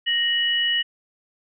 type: tone pair together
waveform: sine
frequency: 1864.7 / 2937 Hz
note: A#6 / F#7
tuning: 0 / -13 cents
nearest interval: minor sixth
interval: 787 cents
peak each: -24 / -20 dBFS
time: 0.06-0.83 s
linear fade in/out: 20 ms
effects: none